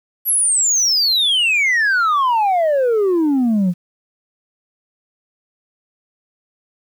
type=exponential sweep; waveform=sine; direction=down; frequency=11890 to 170 Hz; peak=-10 dBFS; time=0.25-3.74 s; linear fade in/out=50 ms; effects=tanh soft clip ceiling -12 dBFS + 8-bit